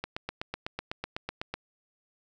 click train, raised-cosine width 0.3 ms, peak -17 dBFS, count 13, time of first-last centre 0.04-1.54 s, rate 8 Hz, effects none

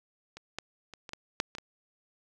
clicks, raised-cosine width 0.2 ms, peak -27 / -17 / -28 / -26 / -20 / -9 / -22 / -23 dBFS, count 8, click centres 0.37 / 0.586 / 0.937 / 1.092 / 1.134 / 1.401 / 1.551 / 1.584 s, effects none

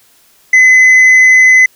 sine tone with tanh clipping, 2028 Hz, B6, 45 cents sharp, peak -3 dBFS, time 0.53-1.66 s, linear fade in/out 5 ms, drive 3 dB, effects white hiss -48 dBFS RMS until 1.75 s

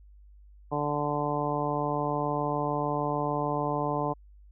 harmonic tone, 146.83 Hz, D3, in tune, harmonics 1 / 2 / 3 / 4 / 5 / 6 / 7, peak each -34 / -34 / -34 / -34 / -34 / -34 / -34 dBFS, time 0.71-4.14 s, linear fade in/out 20 ms, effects added 50 Hz sine -50 dBFS peak until 4.51 s

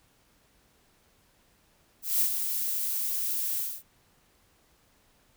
violet noise with ADSR envelope, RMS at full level -23 dBFS, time 2.02-3.83 s, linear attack 190 ms, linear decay 82 ms, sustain -7 dB, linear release 240 ms, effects pink hiss -65 dBFS RMS until 5.36 s

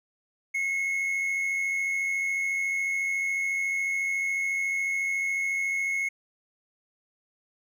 triangle tone pair together, 2088 / 2182 Hz, C7 / C#7, -4 / -28 cents, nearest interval minor second, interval 76 cents, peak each -35 / -24 dBFS, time 0.54-6.09 s, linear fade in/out 10 ms, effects none

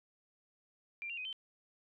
sine tone with pitch steps, 2374 / 2770 / 2507 / 3089 Hz, D7 / F7 / D#7 / G7, +18 / -15 / +12 / -26 cents, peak -39 dBFS, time 1.02-1.328 s, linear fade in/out 0 ms, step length 77 ms, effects none

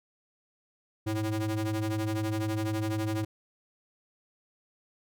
square ring-modulated tone, 110 Hz, A2, in tune, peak -26 dBFS, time 1.06-3.25 s, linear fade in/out 10 ms, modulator 214 Hz, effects none

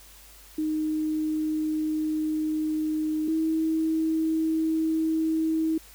sine tone pair in turn, 310 / 319.5 Hz, D#4 / D#4, -6 / +46 cents, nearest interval minor second, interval 52 cents, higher second, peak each -24 / -22 dBFS, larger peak second, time 0.58-3.28 / 3.28-5.78 s, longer first, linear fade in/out 5 ms, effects added 50 Hz sine -53 dBFS peak until 5.94 s + white hiss -51 dBFS RMS until 5.94 s

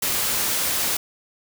white noise, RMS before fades -23 dBFS, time 0.02-0.97 s, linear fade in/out 5 ms, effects none

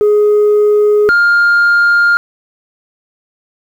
sine tone pair in turn, 418 / 1406 Hz, G#4 / F6, +11 / +11 cents, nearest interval octave + major sixth, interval 2100 cents, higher second, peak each -4 dBFS, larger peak neither, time 0.01-1.09 / 1.09-2.17 s, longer neither, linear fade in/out 0 ms, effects tanh soft clip ceiling -5 dBFS + 7-bit

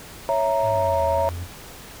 sine chord, A# diminished, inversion first, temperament equal, 554.4 / 659.3 / 932.3 Hz, C#5 / E5 / A#5, 0 / 0 / 0 cents, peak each -22 dBFS, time 0.29-1.29 s, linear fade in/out 0 ms
triangle exponential two-way sweep, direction down then up, 111.4 to 78.2 to 90.4 Hz, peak -26 dBFS, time 0.61-1.48 s, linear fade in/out 50 ms, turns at 1.04 s
effects tanh soft clip ceiling -11 dBFS + pink hiss -41 dBFS RMS until 2 s

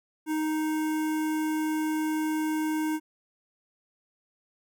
square tone with notch filter, 311.1 Hz, D#4, in tune, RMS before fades -28 dBFS, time 0.26-3 s, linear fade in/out 50 ms, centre 4100 Hz, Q 0.96, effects none

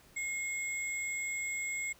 sine tone pair together, 2157 / 7704 Hz, C#7 / B8, -48 / -44 cents, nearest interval octave + minor seventh, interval 2204 cents, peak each -33 / -38 dBFS, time 0.16-1.93 s, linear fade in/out 10 ms, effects tanh soft clip ceiling -30 dBFS + pink hiss -61 dBFS RMS until 1.99 s

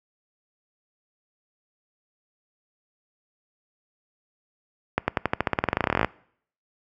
accelerating click train, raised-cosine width 0.5 ms, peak -5 dBFS, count 24, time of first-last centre 4.98-6.046 s, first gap 100 ms, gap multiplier 0.92, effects noise-tail reverb RT60 0.6 s tail -23 dB re dry + high-pass 60 Hz 12 dB/octave

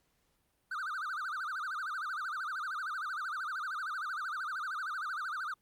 triangle tone with vibrato, 1357 Hz, E6, 50 cents sharp, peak -33 dBFS, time 0.71-5.54 s, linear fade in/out 5 ms, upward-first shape sine, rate 13 Hz, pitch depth 240 cents each way, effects pink hiss -75 dBFS RMS until 5.61 s + Opus 48 kbps

